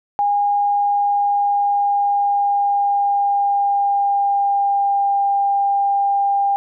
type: tone with pitch glide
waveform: sine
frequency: 815 to 799.6 Hz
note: G#5 to G5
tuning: -33 to +34 cents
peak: -14 dBFS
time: 0.19-6.56 s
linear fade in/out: 0 ms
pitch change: -33 cents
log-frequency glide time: 0.37-5.2 s
effects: none